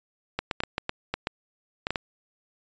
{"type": "clicks", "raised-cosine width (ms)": 0.3, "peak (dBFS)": -11, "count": 11, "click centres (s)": [0.39, 0.512, 0.604, 0.636, 0.781, 0.894, 1.14, 1.271, 1.869, 1.906, 1.958], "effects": ["resampled to 16000 Hz"]}